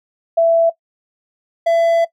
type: tone pair in turn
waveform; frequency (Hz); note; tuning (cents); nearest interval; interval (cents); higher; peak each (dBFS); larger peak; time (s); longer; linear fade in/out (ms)
sine / triangle; 665 / 669.6; E5 / E5; +15 / +27; unison; 12; second; -9; neither; 0.37-0.7 / 1.66-2.05; second; 10
effects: noise-tail reverb RT60 0.1 s tail -18 dB re dry